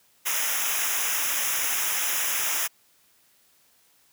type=noise with comb filter; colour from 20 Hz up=white; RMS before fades=-26 dBFS; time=0.25-2.68 s; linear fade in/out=20 ms; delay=0.23 ms; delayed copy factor=-1; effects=white hiss -62 dBFS RMS until 4.12 s + high-pass 60 Hz 12 dB/octave